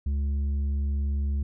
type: tone with tanh clipping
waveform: triangle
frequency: 70.7 Hz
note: C#2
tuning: 35 cents sharp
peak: -25 dBFS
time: 0.06-1.43 s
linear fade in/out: 5 ms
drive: 10 dB
effects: none